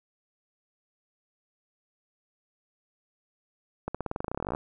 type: accelerating click train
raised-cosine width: 1 ms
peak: -17 dBFS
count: 21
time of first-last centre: 3.88-4.549 s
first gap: 66 ms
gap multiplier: 0.92
effects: none